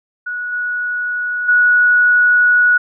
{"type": "tone with level steps", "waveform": "sine", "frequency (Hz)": 1464, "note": "F#6", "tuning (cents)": -19, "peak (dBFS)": [-20, -17, -8], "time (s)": [0.26, 2.78], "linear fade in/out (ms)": 10, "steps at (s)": [0.52, 1.48], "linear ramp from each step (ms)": 10, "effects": []}